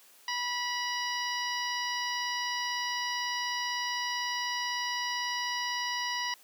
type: harmonic tone with a mistuned harmonic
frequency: 978 Hz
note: B5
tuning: 17 cents flat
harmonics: 1 / 2 / 3 / 4 / 5 / 6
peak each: -35 / -35 / -38 / -43 / -39 / -40 dBFS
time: 0.28-6.34 s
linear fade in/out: 2 ms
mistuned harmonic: 6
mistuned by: -72 cents
effects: white hiss -58 dBFS RMS until 6.43 s + high-pass 300 Hz 12 dB/octave